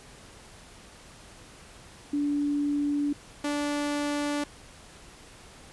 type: tone pair in turn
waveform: sine / sawtooth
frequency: 289.5 / 291.3 Hz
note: D4 / D4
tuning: -25 / -14 cents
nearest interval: unison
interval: 11 cents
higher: second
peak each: -24 / -23 dBFS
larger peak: second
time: 2.13-3.13 / 3.44-4.44 s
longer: neither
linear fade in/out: 5 ms
effects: pink hiss -50 dBFS RMS until 5.72 s + resampled to 24000 Hz